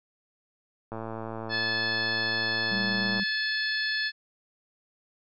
click train, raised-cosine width 1 ms, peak -22 dBFS, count 256, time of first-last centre 0.92-3.197 s, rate 112 Hz
harmonic tone, 865 Hz, A5, 30 cents flat, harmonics 2 / 3 / 4 / 5 / 6, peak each -28 / -39 / -37 / -32 / -38 dBFS, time 1.49-4.12 s, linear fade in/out 50 ms
sine tone, 196 Hz, G3, in tune, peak -30 dBFS, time 2.71-3.24 s, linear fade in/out 10 ms
effects none

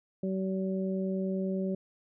harmonic tone, 190 Hz, F#3, 46 cents sharp, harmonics 1 / 2 / 3, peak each -30 / -35 / -38 dBFS, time 0.23-1.75 s, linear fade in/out 5 ms, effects none

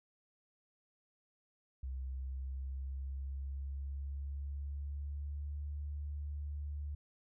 sine tone with pitch glide, 65.41 to 73 Hz, C2 to D2, 0 to -10 cents, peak -38 dBFS, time 1.83-6.95 s, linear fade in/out 5 ms, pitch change +190 cents, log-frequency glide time 2.03-5.64 s, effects none

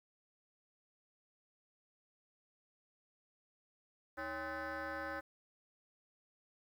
sine tone with frequency modulation, 1038 Hz, C6, 14 cents flat, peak -37 dBFS, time 4.17-5.21 s, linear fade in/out 20 ms, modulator 241 Hz, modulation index 3, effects tanh soft clip ceiling -38 dBFS + 11-bit

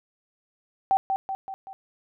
sine tone with echo, 773 Hz, G5, 24 cents flat, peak -17 dBFS, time 0.91-0.97 s, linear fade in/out 0 ms, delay 190 ms, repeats 4, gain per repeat -5 dB, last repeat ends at 1.73 s, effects none

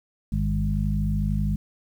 harmonic tone with a mistuned harmonic, 51.1 Hz, G#1, 27 cents flat, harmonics 1 / 2 / 3 / 4, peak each -25 / -29 / -27 / -28 dBFS, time 0.32-1.56 s, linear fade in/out 5 ms, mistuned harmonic 2, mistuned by -34 cents, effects 9-bit

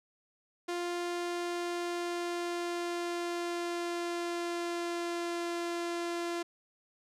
sawtooth tone with pitch glide, 349.2 to 343.4 Hz, F4 to F4, 0 to -29 cents, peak -29 dBFS, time 0.68-6.43 s, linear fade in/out 10 ms, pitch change -29 cents, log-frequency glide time 0.97-5.52 s, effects low-pass 9000 Hz 12 dB/octave

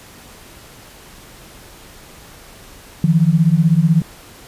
sine beating tone pair, 155.56 / 171.56 Hz, D#3 / F3, 0 / -31 cents, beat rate 16 Hz, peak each -13 dBFS, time 3.04-4.02 s, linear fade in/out 2 ms, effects pink hiss -41 dBFS RMS until 4.47 s + resampled to 32000 Hz

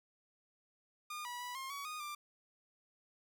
sawtooth tone with pitch steps, 1215 / 973 / 982 / 1066 / 1129 / 1235 / 1185 Hz, D#6 / B5 / B5 / C6 / C#6 / D#6 / D6, -42 / -26 / -10 / +32 / +31 / -13 / +15 cents, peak -38 dBFS, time 1.1-2.15 s, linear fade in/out 5 ms, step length 150 ms, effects none

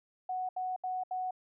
sine tone bursts, 740 Hz, F#5, in tune, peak -32 dBFS, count 4, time 0.29-1.309 s, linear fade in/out 5 ms, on 200 ms, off 73 ms, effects none

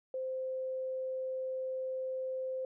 sine tone, 520 Hz, C5, 11 cents flat, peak -34 dBFS, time 0.14-2.65 s, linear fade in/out 2 ms, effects none

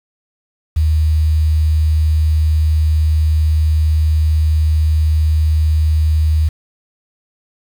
sine tone with quantisation, 77.78 Hz, D#2, in tune, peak -10 dBFS, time 0.76-6.49 s, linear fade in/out 10 ms, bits 6, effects none

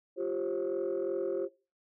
sine chord, F suspended second, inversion none, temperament equal with one note detuned, 349.2 / 392 / 534.9 Hz, F4 / G4 / C5, 0 / 0 / +38 cents, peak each -33 dBFS, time 0.16-1.49 s, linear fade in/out 50 ms, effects noise-tail reverb RT60 0.3 s tail -18 dB re dry + tanh soft clip ceiling -25 dBFS

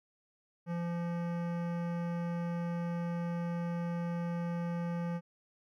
sine tone with hard clipping, 171.6 Hz, F3, 30 cents flat, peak -35 dBFS, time 0.66-5.21 s, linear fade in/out 50 ms, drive 17 dB, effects none

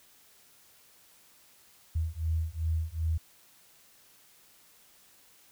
sine beating tone pair, 79.4 / 82 Hz, D#2 / E2, +36 / -9 cents, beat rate 2.6 Hz, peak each -31 dBFS, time 1.95-3.18 s, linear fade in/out 10 ms, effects white hiss -60 dBFS RMS until 5.51 s

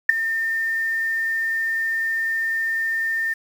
sine tone with ADSR envelope, 1808 Hz, A6, 47 cents sharp, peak -4 dBFS, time 0.09-3.34 s, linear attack 6 ms, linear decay 6 ms, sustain -16 dB, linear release 12 ms, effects tanh soft clip ceiling 0 dBFS + 7-bit

